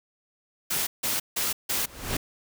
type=noise bursts; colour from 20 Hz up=white; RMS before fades=-27 dBFS; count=4; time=0.7-1.86 s; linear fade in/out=10 ms; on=170 ms; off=160 ms
type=noise with exponential growth; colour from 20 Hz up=pink; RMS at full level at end=-25 dBFS; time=1.71-2.17 s; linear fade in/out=5 ms; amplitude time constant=100 ms
effects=none